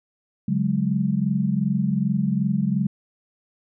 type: chord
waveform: sine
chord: C# suspended fourth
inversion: none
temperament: equal with one note detuned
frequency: 141.75 / 185 / 207.7 Hz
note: C#3 / F#3 / G#3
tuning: +39 / 0 / 0 cents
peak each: -25 / -23 / -23 dBFS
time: 0.48-2.87 s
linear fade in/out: 5 ms
effects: none